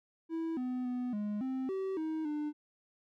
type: tone with pitch steps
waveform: triangle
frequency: 327 / 251.9 / 248.4 / 208.2 / 261.5 / 383.3 / 316 / 298.9 Hz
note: E4 / B3 / B3 / G#3 / C4 / G4 / D#4 / D4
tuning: -14 / +34 / +10 / +5 / -1 / -39 / +27 / +31 cents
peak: -31 dBFS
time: 0.29-2.53 s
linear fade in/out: 50 ms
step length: 280 ms
effects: none